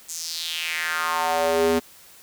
square tone with high-pass filter sweep, 82.41 Hz, E2, in tune, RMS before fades -24 dBFS, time 0.08-1.8 s, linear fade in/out 20 ms, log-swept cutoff 7300 to 300 Hz, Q 3.4, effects white hiss -49 dBFS RMS until 2.22 s

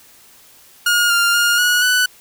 sawtooth tone with pitch steps, 1429 / 1398 / 1417 / 1457 / 1491 Hz, F6 / F6 / F6 / F#6 / F#6, +39 / +1 / +25 / -27 / +13 cents, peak -9 dBFS, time 0.86-2.06 s, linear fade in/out 5 ms, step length 240 ms, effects white hiss -47 dBFS RMS until 2.2 s

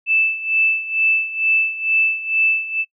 sine tone with tremolo, 2637 Hz, E7, in tune, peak -12 dBFS, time 0.06-2.85 s, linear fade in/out 50 ms, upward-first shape sine, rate 2.2 Hz, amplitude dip 80%, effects noise-tail reverb RT60 0.1 s tail -24 dB re dry

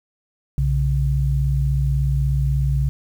sine tone pair together, 61.74 / 138.2 Hz, B1 / C#3, 0 / -5 cents, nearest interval octave + major second, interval 1395 cents, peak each -19 dBFS, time 0.58-2.89 s, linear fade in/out 0 ms, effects 8-bit

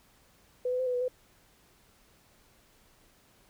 sine tone with pitch steps, 498.9 / 503 / 515 / 498.6 / 492.2 / 505 Hz, B4 / B4 / C5 / B4 / B4 / B4, +17 / +32 / -28 / +16 / -6 / +39 cents, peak -27 dBFS, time 0.65-1.082 s, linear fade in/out 5 ms, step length 72 ms, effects pink hiss -63 dBFS RMS until 3.49 s

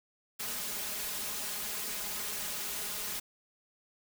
white noise with comb filter, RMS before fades -37 dBFS, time 0.39-3.2 s, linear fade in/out 10 ms, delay 4.8 ms, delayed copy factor +0.75, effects none

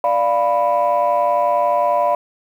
sine chord, B diminished, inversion first, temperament equal, 587.3 / 698.5 / 987.8 Hz, D5 / F5 / B5, 0 / 0 / 0 cents, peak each -17 dBFS, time 0.04-2.15 s, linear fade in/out 2 ms, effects tanh soft clip ceiling -8 dBFS + 8-bit

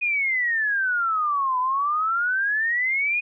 sine exponential two-way sweep, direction down then up, 2489 to 997 to 2489 Hz, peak -20 dBFS, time 0.01-3.21 s, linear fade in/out 20 ms, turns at 1.59 s, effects none

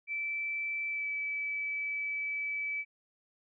sine tone with pitch glide, 2324 to 2301 Hz, D7 to D7, -19 to -36 cents, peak -32 dBFS, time 0.07-2.85 s, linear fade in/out 50 ms, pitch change -17 cents, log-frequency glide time 0.89-1.06 s, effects none

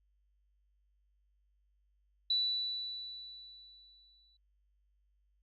sine tone with exponential decay, 3960 Hz, B7, 4 cents sharp, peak -27 dBFS, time 2.3-4.37 s, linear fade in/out 5 ms, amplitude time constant 450 ms, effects added 50 Hz sine -70 dBFS peak until 5.42 s

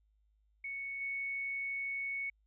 sine tone with level steps, 2217 Hz, C#7, in tune, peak -38 / -35 dBFS, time 0.64-2.3 s, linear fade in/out 5 ms, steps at 1 s, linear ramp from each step 20 ms, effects added 52 Hz sine -69 dBFS peak until 2.46 s

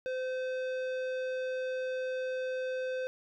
sine tone with tanh clipping, 514 Hz, C5, 31 cents flat, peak -34 dBFS, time 0.06-3.07 s, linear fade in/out 0 ms, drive 14 dB, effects none

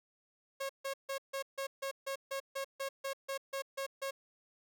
sawtooth tone bursts, 545 Hz, C#5, 29 cents flat, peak -32 dBFS, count 15, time 0.6-4.11 s, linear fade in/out 10 ms, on 94 ms, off 150 ms, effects none

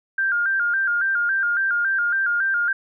sine tone with vibrato, 1493 Hz, F#6, 15 cents sharp, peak -18 dBFS, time 0.18-2.73 s, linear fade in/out 5 ms, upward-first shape square, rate 3.6 Hz, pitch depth 91 cents each way, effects none

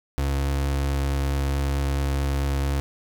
35% pulse tone with vibrato, 69.3 Hz, C#2, in tune, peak -20 dBFS, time 0.18-2.8 s, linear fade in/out 0 ms, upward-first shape triangle, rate 4.5 Hz, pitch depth 8 cents each way, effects 10-bit

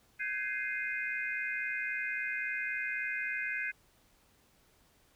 sine chord, Ab major seventh, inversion third, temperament equal with one note detuned, 1537.5 / 1661.2 / 2093 / 2489 Hz, G6 / Ab6 / C7 / Eb7, -34 / 0 / 0 / 0 cents, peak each -39 / -39 / -37 / -39 dBFS, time 0.19-3.72 s, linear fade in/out 20 ms, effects pink hiss -67 dBFS RMS until 5.15 s

